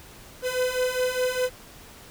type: beating tone pair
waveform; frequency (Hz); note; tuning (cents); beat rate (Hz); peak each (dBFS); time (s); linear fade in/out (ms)
45% pulse; 502 / 506.9; B4 / B4; +28 / +45; 4.9; -28 / -25; 0.42-1.5; 50
effects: pink hiss -47 dBFS RMS until 2.1 s